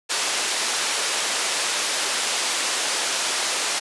white band-pass noise, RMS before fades -24 dBFS, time 0.09-3.8 s, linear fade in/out 20 ms, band 400 to 7400 Hz, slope 12 dB/octave, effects resampled to 24000 Hz

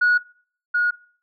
sine tone pair in turn, 1458 / 1445.4 Hz, F#6 / F#6, -26 / -41 cents, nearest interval unison, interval 15 cents, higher first, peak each -13 / -16 dBFS, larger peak first, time 0.01-0.18 / 0.74-0.91 s, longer neither, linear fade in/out 10 ms, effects noise-tail reverb RT60 0.5 s tail -22 dB re dry + tanh soft clip ceiling -11 dBFS

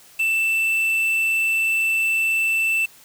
triangle tone with quantisation, 2661 Hz, E7, 16 cents sharp, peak -16 dBFS, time 0.19-2.86 s, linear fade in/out 10 ms, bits 6, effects white hiss -49 dBFS RMS until 3.04 s

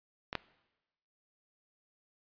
clicks, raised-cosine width 0.3 ms, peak -20 / -15 dBFS, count 2, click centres 0.329 / 0.353 s, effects noise-tail reverb RT60 1.0 s tail -20 dB re dry + resampled to 11025 Hz

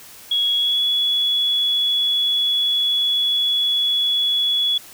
sine tone with pitch glide, 3337 to 3387 Hz, G#7 to G#7, +8 to +33 cents, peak -16 dBFS, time 0.31-4.78 s, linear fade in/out 5 ms, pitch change +25 cents, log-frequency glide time 0.56-0.82 s, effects white hiss -42 dBFS RMS until 4.93 s

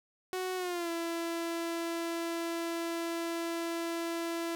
sawtooth tone with pitch glide, 370 to 335.4 Hz, F#4 to E4, 0 to +30 cents, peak -29 dBFS, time 0.33-4.55 s, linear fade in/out 0 ms, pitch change -170 cents, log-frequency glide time 0.56-0.9 s, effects none

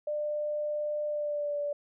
sine tone with pitch glide, 597 to 581 Hz, D5 to D5, +28 to -19 cents, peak -29 dBFS, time 0.07-1.73 s, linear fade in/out 5 ms, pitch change -47 cents, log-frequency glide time 1.07-1.59 s, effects none

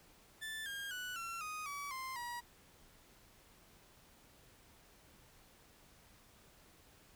30% pulse tone with pitch steps, 1760 / 1613.9 / 1480 / 1357.1 / 1244.5 / 1141.2 / 1046.5 / 959.6 Hz, A6 / G6 / F#6 / E6 / D#6 / C#6 / C6 / A#5, 0 / +50 / 0 / +50 / 0 / +50 / 0 / +50 cents, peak -39 dBFS, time 0.41-2.41 s, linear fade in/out 20 ms, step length 250 ms, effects pink hiss -64 dBFS RMS until 7.15 s

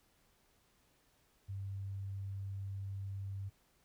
sine tone, 98 Hz, G2, in tune, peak -39 dBFS, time 1.48-3.5 s, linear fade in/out 20 ms, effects pink hiss -72 dBFS RMS until 3.84 s

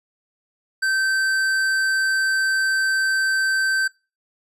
triangle tone with tanh clipping, 1551 Hz, G6, 19 cents flat, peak -20 dBFS, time 0.82-3.88 s, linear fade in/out 10 ms, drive 18 dB, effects noise-tail reverb RT60 0.3 s tail -24 dB re dry + resampled to 32000 Hz

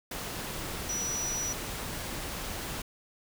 sine tone in noise, 5870 Hz, F#8, 15 cents flat, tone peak -31 dBFS, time 0.89-1.53 s, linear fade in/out 5 ms, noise pink, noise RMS -37 dBFS, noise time 0.11-2.82 s, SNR +3 dB, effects none

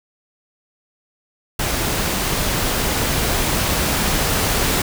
pink noise with level ramp, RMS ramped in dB -21 to -18 dBFS, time 1.59-4.82 s, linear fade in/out 5 ms, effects none

